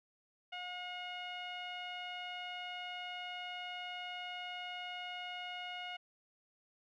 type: tone with low-pass filter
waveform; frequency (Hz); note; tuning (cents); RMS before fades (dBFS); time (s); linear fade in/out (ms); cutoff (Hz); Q
sawtooth; 720; F#5; -47; -44; 0.52-5.97; 10; 2700; 6.1
effects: none